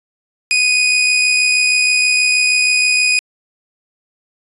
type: tone with amplitude modulation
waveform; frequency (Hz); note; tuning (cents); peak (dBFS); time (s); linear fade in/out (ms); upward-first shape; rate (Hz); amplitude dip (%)
sawtooth; 2485; D#7; -3; -6; 0.51-3.19; 0; sine; 66.3; 35
effects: resampled to 24000 Hz